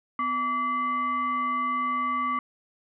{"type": "tone with frequency modulation", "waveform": "sine", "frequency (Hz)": 1151, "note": "D6", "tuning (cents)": -35, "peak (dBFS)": -24, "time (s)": [0.19, 2.39], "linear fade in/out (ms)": 2, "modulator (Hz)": 899, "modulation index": 0.57, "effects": []}